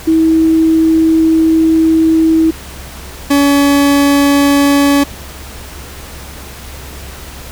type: tone pair in turn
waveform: sine / 40% pulse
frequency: 322.2 / 282.9 Hz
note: E4 / C#4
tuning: -39 / +35 cents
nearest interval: major second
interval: 226 cents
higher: first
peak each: -6 dBFS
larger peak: neither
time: 0.07-2.51 / 3.3-5.04 s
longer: first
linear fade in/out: 10 ms
effects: added 68 Hz sine -31 dBFS peak until 7.51 s + pink hiss -31 dBFS RMS until 7.51 s